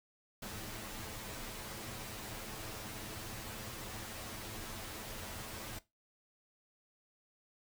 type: noise with comb filter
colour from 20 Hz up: pink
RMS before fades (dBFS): -45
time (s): 0.42-5.79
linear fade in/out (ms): 5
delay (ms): 9.2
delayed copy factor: +0.65
effects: noise-tail reverb RT60 0.2 s tail -17 dB re dry